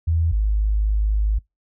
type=tone pair in turn; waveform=sine; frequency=82.1 / 52.25 Hz; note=E2 / G#1; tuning=-6 / +11 cents; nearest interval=minor sixth; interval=783 cents; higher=first; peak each=-16 dBFS; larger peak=neither; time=0.07-0.32 / 0.32-1.39 s; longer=second; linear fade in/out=10 ms; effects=noise-tail reverb RT60 0.2 s tail -26 dB re dry